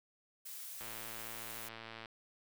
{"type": "noise", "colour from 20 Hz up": "blue", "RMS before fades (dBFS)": -47, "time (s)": [0.45, 1.69], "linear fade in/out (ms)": 10}
{"type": "click train", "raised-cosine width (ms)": 0.3, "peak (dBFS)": -31, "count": 142, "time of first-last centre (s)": [0.81, 2.058], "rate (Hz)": 113}
{"effects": []}